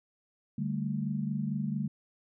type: chord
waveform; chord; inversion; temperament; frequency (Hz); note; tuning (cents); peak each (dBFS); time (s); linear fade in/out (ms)
sine; D suspended fourth; none; just; 146.83 / 195.78 / 220.2; D3 / G3 / A3; 0 / -2 / +2; -34; 0.58-1.88; 5
effects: none